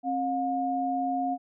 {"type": "tone pair together", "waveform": "sine", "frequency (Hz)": [268, 716], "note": ["C4", "F5"], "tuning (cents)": [42, 43], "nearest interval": "octave + perfect fourth", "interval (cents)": 1701, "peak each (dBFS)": [-30, -27], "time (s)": [0.03, 1.38], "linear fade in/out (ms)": 50, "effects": []}